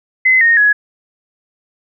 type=tone with pitch steps; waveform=sine; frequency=2043 / 1851.9 / 1678.7 Hz; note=C7 / A#6 / G#6; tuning=-42 / -12 / +18 cents; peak=-7 dBFS; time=0.25-0.73 s; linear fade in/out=10 ms; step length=160 ms; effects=none